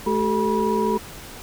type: tone cluster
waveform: sine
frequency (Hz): 215.4 / 383.1 / 437.5 / 969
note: A3 / G4 / A4 / B5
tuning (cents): -37 / -40 / -10 / -33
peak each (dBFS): -24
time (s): 0.06-0.98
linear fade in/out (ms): 10
effects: pink hiss -39 dBFS RMS until 1.42 s